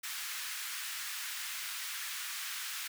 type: high-pass noise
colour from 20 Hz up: pink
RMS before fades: -40 dBFS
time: 0.03-2.88 s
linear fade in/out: 10 ms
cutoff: 1400 Hz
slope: 24 dB/octave
effects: none